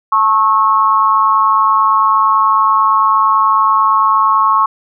sine tone with amplitude modulation, 1092 Hz, C#6, 26 cents flat, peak -4 dBFS, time 0.12-4.66 s, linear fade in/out 5 ms, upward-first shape sine, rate 209 Hz, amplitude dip 85%, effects none

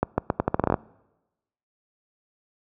accelerating click train, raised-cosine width 1 ms, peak -6 dBFS, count 12, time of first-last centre 0.03-0.742 s, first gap 150 ms, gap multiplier 0.81, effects noise-tail reverb RT60 1.0 s tail -24 dB re dry + high-pass 60 Hz 12 dB/octave

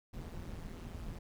brown noise with amplitude modulation, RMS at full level -41 dBFS, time 0.13-1.19 s, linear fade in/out 10 ms, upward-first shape sine, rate 168 Hz, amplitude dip 80%, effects none

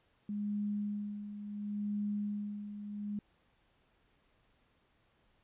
sine tone with tremolo, 206.5 Hz, G#3, 10 cents flat, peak -32 dBFS, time 0.29-3.19 s, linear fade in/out 2 ms, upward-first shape sine, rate 0.71 Hz, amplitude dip 65%, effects pink hiss -72 dBFS RMS until 5.43 s + resampled to 8000 Hz

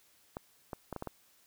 clicks, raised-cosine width 1 ms, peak -24 dBFS, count 6, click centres 0.369 / 0.732 / 0.927 / 0.963 / 1.024 / 1.073 s, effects white hiss -66 dBFS RMS until 1.46 s

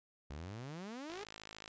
sawtooth exponential sweep, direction up, 66.2 to 430.9 Hz, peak -40 dBFS, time 0.3-1.24 s, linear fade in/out 5 ms
click train, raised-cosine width 0.2 ms, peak -30 dBFS, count 32, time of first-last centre 1.1-1.678 s, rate 53.6 Hz
effects resampled to 16000 Hz

